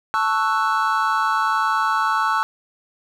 triangle chord, F# minor seventh, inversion first, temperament equal, 880 / 1108.7 / 1318.5 / 1480 Hz, A5 / C#6 / E6 / F#6, 0 / 0 / 0 / 0 cents, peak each -21 / -21 / -20 / -23 dBFS, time 0.14-2.43 s, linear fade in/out 0 ms, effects none

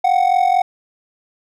triangle ring-modulated tone, 740 Hz, F#5, in tune, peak -7 dBFS, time 0.04-0.62 s, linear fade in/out 5 ms, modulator 22.2 Hz, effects none

